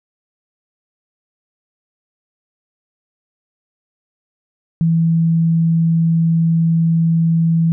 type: tone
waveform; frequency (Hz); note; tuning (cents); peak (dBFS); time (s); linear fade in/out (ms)
sine; 164.81; E3; 0; -11; 4.81-7.72; 0
effects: none